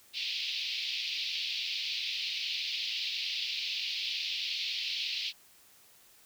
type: band-pass noise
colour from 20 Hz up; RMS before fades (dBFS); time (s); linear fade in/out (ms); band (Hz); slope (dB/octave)
white; -35; 0.13-5.33; 50; 2400 to 4700; 48
effects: white hiss -60 dBFS RMS until 6.25 s